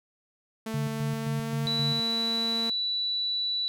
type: tone with pitch glide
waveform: sawtooth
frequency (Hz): 221.8 to 228.3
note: A3 to A#3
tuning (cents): +14 to -36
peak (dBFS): -28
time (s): 0.66-2.7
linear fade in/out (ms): 5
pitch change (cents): +50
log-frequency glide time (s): 0.84-1.79
type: tone with tremolo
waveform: sine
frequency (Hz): 142.9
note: D3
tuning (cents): -47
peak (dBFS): -27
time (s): 0.74-2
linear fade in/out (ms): 2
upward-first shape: square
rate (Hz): 3.8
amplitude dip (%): 55
type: tone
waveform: sine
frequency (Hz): 3950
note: B7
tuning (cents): 0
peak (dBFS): -26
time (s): 1.67-3.68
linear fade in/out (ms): 0
effects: none